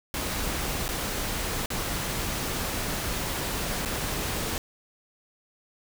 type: noise with dropouts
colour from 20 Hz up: pink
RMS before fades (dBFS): -30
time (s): 0.14-4.58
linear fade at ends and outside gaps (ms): 1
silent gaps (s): 0.881-0.889 / 1.66-1.703 / 3.851-3.857
effects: none